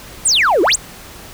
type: exponential two-way sweep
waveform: sine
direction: down then up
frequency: 9630 to 315.1 to 9630 Hz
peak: -8 dBFS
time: 0.25-0.76 s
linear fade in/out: 10 ms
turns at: 0.62 s
effects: tanh soft clip ceiling -8 dBFS + pink hiss -36 dBFS RMS until 1.33 s